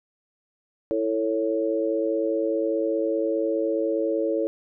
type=chord; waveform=sine; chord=A major; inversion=second; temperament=equal with one note detuned; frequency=329.6 / 444.6 / 554.4 Hz; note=E4 / A4 / C#5; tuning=0 / +18 / 0 cents; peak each=-26 dBFS; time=0.91-4.47 s; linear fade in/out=0 ms; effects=none